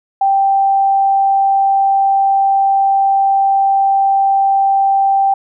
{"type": "tone", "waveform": "sine", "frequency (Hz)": 784, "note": "G5", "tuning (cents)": 0, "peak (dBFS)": -9, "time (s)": [0.21, 5.34], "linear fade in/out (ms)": 5, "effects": []}